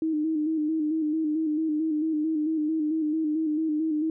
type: tone with vibrato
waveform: sine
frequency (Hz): 311.1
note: D#4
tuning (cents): 0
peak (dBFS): -23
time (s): 0.02-4.1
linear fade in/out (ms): 2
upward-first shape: square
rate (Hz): 4.5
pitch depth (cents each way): 46
effects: none